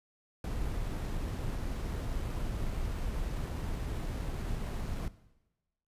brown noise with sample-and-hold, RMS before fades -35 dBFS, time 0.44-5.08 s, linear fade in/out 2 ms, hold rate 11025 Hz, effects noise-tail reverb RT60 1.0 s tail -17 dB re dry + resampled to 32000 Hz

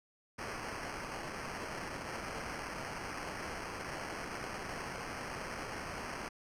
violet noise with sample-and-hold, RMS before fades -42 dBFS, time 0.38-6.29 s, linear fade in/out 10 ms, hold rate 3675 Hz, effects low-pass 9000 Hz 12 dB/octave

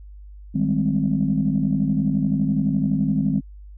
sine chord, Ab major seventh, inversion second, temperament equal, 155.56 / 196 / 207.7 / 261.6 Hz, Eb3 / G3 / Ab3 / C4, 0 / 0 / 0 / 0 cents, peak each -23 dBFS, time 0.54-3.41 s, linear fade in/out 20 ms, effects tanh soft clip ceiling -9 dBFS + added 50 Hz sine -38 dBFS peak until 3.77 s

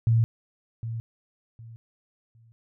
sine tone with echo, 114.4 Hz, A#2, 32 cents flat, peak -17 dBFS, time 0.07-0.24 s, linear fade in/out 0 ms, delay 760 ms, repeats 3, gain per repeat -12 dB, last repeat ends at 2.52 s, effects none

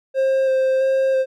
triangle tone with vibrato, 529 Hz, C5, 19 cents sharp, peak -13 dBFS, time 0.14-1.26 s, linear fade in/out 50 ms, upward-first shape square, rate 1.5 Hz, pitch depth 11 cents each way, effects none

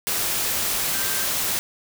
sine tone in noise, 1570 Hz, G6, 2 cents sharp, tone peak -34 dBFS, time 0.94-1.25 s, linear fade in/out 0 ms, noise white, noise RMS -24 dBFS, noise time 0.07-1.59 s, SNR -13 dB, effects none

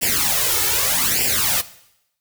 white noise with flanger, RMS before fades -19 dBFS, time 0.01-1.62 s, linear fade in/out 20 ms, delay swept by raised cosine 0.39 to 2.29 ms, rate 0.82 Hz, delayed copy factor +0.85, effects noise-tail reverb RT60 0.8 s tail -17 dB re dry

